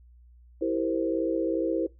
sine chord, C dominant seventh, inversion first, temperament equal, 329.6 / 392 / 466.2 / 523.3 Hz, E4 / G4 / Bb4 / C5, 0 / 0 / 0 / 0 cents, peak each -27 / -33 / -31 / -31 dBFS, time 0.61-1.87 s, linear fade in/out 10 ms, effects noise-tail reverb RT60 0.2 s tail -20 dB re dry + added 60 Hz sine -51 dBFS peak until 1.99 s

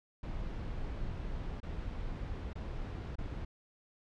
brown noise with dropouts, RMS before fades -39 dBFS, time 0.23-3.45 s, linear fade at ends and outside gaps 5 ms, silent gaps 1.603-1.63 / 2.532-2.554 / 3.156-3.183 s, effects low-pass 4000 Hz 12 dB/octave

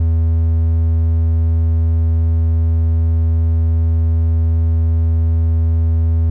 triangle tone, 81.7 Hz, E2, 15 cents flat, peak -9 dBFS, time 0-6.3 s, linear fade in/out 5 ms, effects none

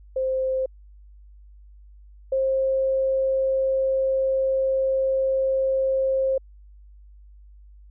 sine tone pair in turn, 523.3 / 531.8 Hz, C5 / C5, 0 / +28 cents, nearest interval unison, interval 28 cents, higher second, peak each -21 / -19 dBFS, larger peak second, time 0.16-0.66 / 2.32-6.38 s, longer second, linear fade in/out 5 ms, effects added 50 Hz sine -45 dBFS peak until 7.9 s

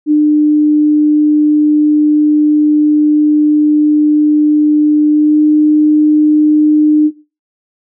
sine tone with pitch glide, 300.5 to 303.1 Hz, D4 to D#4, +40 to -45 cents, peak -5 dBFS, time 0.06-7.11 s, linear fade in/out 50 ms, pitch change +15 cents, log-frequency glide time 5.11-5.41 s, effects noise-tail reverb RT60 0.3 s tail -17 dB re dry

